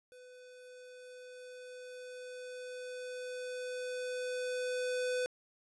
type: tone with level ramp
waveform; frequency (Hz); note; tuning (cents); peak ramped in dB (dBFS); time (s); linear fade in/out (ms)
square; 501; B4; +25; -54 to -32; 0.12-5.26; 0
effects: resampled to 22050 Hz + 12-bit

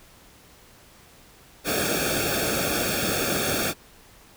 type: noise with comb filter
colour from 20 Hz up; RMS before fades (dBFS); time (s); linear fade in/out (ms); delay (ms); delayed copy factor
pink; -25; 1.64-3.74; 50; 1; -1
effects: pink hiss -52 dBFS RMS until 4.36 s

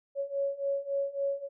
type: beating tone pair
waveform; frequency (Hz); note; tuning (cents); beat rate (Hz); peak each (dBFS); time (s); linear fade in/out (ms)
sine; 554.4 / 558; C#5 / C#5; 0 / +11; 3.6; -33 / -31; 0.15-1.49; 50
effects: none

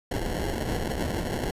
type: noise with sample-and-hold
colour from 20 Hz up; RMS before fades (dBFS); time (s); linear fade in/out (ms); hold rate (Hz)
pink; -29; 0.11-1.51; 5; 1225
effects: resampled to 32000 Hz

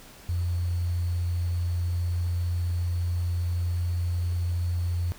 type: tone with sample-and-hold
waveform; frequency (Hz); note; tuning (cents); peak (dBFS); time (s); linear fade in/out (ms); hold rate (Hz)
sine; 87.31; F2; 0; -24; 0.29-5.12; 0; 4410
effects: pink hiss -49 dBFS RMS until 5.18 s

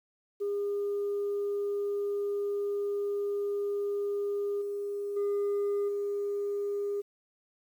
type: tone with level steps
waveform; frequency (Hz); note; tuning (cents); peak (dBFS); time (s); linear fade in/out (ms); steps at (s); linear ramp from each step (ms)
sine; 405.8; G#4; -40; -27 / -31 / -24 / -28; 0.4-7.02; 20; 4.61 / 5.16 / 5.88; 10
effects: tanh soft clip ceiling -26 dBFS + 10-bit

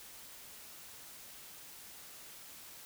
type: silence
effects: white hiss -52 dBFS RMS until 2.85 s

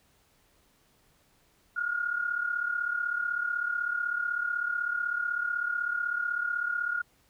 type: tone pair together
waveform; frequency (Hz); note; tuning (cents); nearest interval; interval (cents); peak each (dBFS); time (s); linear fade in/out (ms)
sine; 1396.9 / 1432.9; F6 / F6; 0 / +44; unison; 44; -33 / -29; 1.76-7.02; 10
effects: pink hiss -66 dBFS RMS until 7.29 s

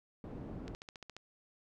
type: low-pass noise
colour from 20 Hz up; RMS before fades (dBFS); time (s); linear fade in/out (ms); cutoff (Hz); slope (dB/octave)
white; -45; 0.24-0.75; 0; 310; 12
type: click train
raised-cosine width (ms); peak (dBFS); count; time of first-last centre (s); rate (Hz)
0.2; -30; 8; 0.68-1.166; 14.4
effects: none

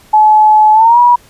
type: tone with pitch glide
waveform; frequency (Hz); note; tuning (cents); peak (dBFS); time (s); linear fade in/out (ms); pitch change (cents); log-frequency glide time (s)
sine; 857 to 967.5; A5 to B5; -46 to -36; -3; 0.13-1.16; 10; +210; 0.73-0.99
effects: pink hiss -44 dBFS RMS until 1.29 s + resampled to 32000 Hz

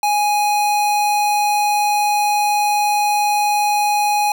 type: tone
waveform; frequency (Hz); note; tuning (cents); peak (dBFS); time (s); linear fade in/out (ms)
square; 830.6; G#5; 0; -15; 0.03-4.32; 2
effects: 8-bit

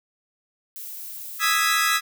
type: noise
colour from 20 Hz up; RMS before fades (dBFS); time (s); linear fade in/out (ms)
violet; -36; 0.76-1.56; 0
type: chord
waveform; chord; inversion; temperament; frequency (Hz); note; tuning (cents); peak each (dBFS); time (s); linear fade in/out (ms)
sawtooth; E major seventh; third; equal; 1244.5 / 1318.5 / 1661.2 / 1975.5; D#6 / E6 / G#6 / B6; 0 / 0 / 0 / 0; -21; 1.39-2.01; 50
effects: none

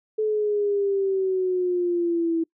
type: exponential sweep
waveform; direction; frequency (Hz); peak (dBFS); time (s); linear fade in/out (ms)
sine; down; 434.3 to 326.7; -20; 0.18-2.44; 10
effects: noise-tail reverb RT60 0.1 s tail -25 dB re dry

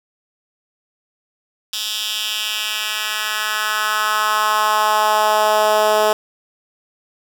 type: tone with high-pass filter sweep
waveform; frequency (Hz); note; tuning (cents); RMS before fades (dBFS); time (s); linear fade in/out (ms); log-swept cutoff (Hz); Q
10% pulse; 213.7; G#3; +50; -18; 1.73-6.13; 2; 3800 to 520; 2.1
effects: none

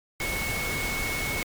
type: tone in noise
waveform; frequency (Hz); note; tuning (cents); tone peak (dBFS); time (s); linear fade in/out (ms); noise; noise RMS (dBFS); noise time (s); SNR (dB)
sine; 2200; C#7; -14; -30; 0.2-1.43; 2; pink; -31; 0.2-1.43; -2
effects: MP3 96 kbps

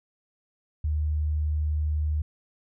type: tone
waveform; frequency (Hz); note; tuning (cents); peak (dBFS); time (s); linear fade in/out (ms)
sine; 76; D#2; -40; -23; 0.84-2.22; 5
effects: none

